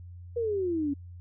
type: exponential sweep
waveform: sine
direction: down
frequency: 485.3 to 274.4 Hz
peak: -26 dBFS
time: 0.36-0.94 s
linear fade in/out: 10 ms
effects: added 88 Hz sine -42 dBFS peak until 1.2 s